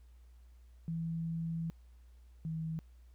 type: tone pair in turn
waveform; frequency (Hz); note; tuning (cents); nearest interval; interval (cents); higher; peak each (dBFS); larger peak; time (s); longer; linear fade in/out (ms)
sine; 164.81 / 160.67; E3 / E3; 0 / -44; unison; 44; first; -34 / -35; first; 0.88-1.7 / 2.45-2.79; first; 0
effects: added 60 Hz sine -55 dBFS peak until 3.14 s + pink hiss -75 dBFS RMS until 3.14 s